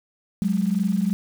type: tone pair together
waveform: sine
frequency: 184.93 / 207.7 Hz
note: F#3 / G#3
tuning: -1 / 0 cents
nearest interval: major second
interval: 201 cents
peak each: -22 dBFS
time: 0.42-1.13 s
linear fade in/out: 0 ms
effects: 7-bit